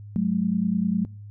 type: tone pair together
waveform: sine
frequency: 185 / 215 Hz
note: F#3 / A3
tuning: 0 / -40 cents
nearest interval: minor third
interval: 260 cents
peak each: -23 / -23 dBFS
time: 0.16-1.05 s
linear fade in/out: 0 ms
effects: noise-tail reverb RT60 0.4 s tail -25 dB re dry + added 103 Hz sine -38 dBFS peak until 1.3 s